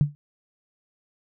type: tone with exponential decay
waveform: sine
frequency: 146 Hz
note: D3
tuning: 10 cents flat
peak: -12 dBFS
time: 0.01-0.15 s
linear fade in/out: 0 ms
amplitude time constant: 30 ms
effects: none